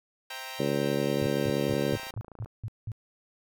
10% pulse chord, C dominant seventh, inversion none, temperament equal with one note detuned, 523.3 / 652.8 / 784 / 932.3 Hz, C5 / E5 / G5 / Bb5, 0 / -17 / 0 / 0 cents, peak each -37 / -38 / -33 / -33 dBFS, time 0.3-2.11 s, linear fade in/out 5 ms
harmonic tone, 70.5 Hz, C#2, 30 cents sharp, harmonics 2 / 3 / 4 / 5 / 6 / 7 / 8, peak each -33 / -33 / -33 / -33 / -33 / -33 / -33 dBFS, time 0.59-1.96 s, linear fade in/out 10 ms
sine tone bursts, 110 Hz, A2, in tune, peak -31 dBFS, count 8, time 1.22-2.918 s, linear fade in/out 0 ms, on 46 ms, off 190 ms
click train, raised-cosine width 1 ms, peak -32 dBFS, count 26, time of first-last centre 1.57-2.46 s, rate 28.1 Hz
effects none

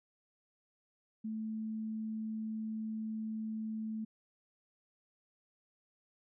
sine tone, 219.1 Hz, A3, 7 cents flat, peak -36 dBFS, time 1.24-4.05 s, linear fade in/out 10 ms, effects none

